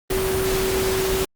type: tone in noise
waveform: sine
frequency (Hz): 380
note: F#4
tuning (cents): +46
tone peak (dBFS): -21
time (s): 0.1-1.25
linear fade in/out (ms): 5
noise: pink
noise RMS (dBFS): -25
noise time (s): 0.1-1.25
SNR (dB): +1
effects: Opus 32 kbps